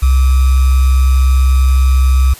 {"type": "tone with sample-and-hold", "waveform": "sine", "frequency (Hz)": 65.41, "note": "C2", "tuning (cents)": 0, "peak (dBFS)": -6, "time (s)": [0.02, 2.34], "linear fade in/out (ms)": 10, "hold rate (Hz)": 1225, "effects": ["white hiss -35 dBFS RMS until 2.39 s", "resampled to 32000 Hz"]}